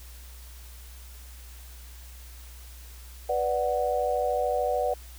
sine chord, B minor, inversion none, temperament equal, 493.9 / 587.3 / 740 Hz, B4 / D5 / F#5, 0 / 0 / 0 cents, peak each -28 dBFS, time 3.29-4.94 s, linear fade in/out 5 ms, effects added 61 Hz sine -43 dBFS peak until 5.18 s + white hiss -51 dBFS RMS until 5.18 s

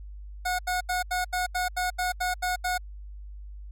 25% pulse tone bursts, 727 Hz, F#5, 31 cents flat, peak -21 dBFS, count 11, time 0.45-2.78 s, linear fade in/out 10 ms, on 140 ms, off 79 ms, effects added 50 Hz sine -38 dBFS peak until 3.71 s + MP3 64 kbps

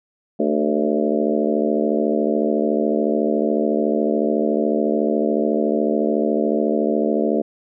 harmonic tone with a mistuned harmonic, 73.9 Hz, D2, 11 cents sharp, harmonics 3 / 4 / 5 / 6 / 7 / 8 / 9, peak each -22 / -23 / -24 / -25 / -25 / -26 / -27 dBFS, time 0.39-7.42 s, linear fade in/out 10 ms, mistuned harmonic 5, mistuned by +52 cents, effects none

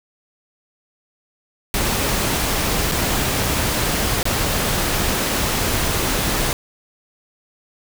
pink noise with dropouts, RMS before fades -20 dBFS, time 1.74-6.53 s, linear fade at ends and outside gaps 1 ms, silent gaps 2.915-2.919 / 4.23-4.254 s, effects none

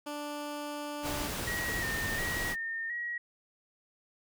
15% pulse tone, 293.7 Hz, D4, in tune, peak -30 dBFS, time 0.06-1.28 s, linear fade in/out 10 ms
pink noise, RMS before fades -36 dBFS, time 1.02-2.56 s, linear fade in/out 50 ms
sine tone with vibrato, 1863 Hz, A#6, 2 cents flat, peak -33 dBFS, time 1.47-3.18 s, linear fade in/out 5 ms, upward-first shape square, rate 1.4 Hz, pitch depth 39 cents each way
effects none

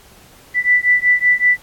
sine beating tone pair, 1975.5 / 1980.8 Hz, B6 / B6, 0 / +5 cents, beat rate 5.3 Hz, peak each -14 dBFS, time 0.54-1.58 s, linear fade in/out 50 ms, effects pink hiss -46 dBFS RMS until 1.62 s + AAC 64 kbps

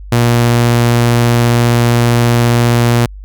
sawtooth tone, 119 Hz, A#2, 36 cents sharp, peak -4 dBFS, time 0.12-3.06 s, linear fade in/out 5 ms, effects added 49 Hz sine -27 dBFS peak until 3.24 s

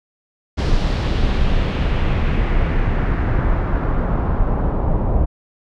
brown noise with low-pass filter sweep, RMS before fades -17 dBFS, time 0.57-5.26 s, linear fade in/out 20 ms, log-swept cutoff 5000 to 780 Hz, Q 1.6, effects none

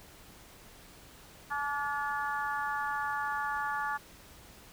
harmonic tone with a mistuned harmonic, 286.5 Hz, D4, 43 cents flat, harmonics 3 / 4 / 5 / 6, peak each -35 / -36 / -37 / -38 dBFS, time 1.5-3.98 s, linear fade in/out 20 ms, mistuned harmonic 4, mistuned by +15 cents, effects pink hiss -54 dBFS RMS until 4.72 s

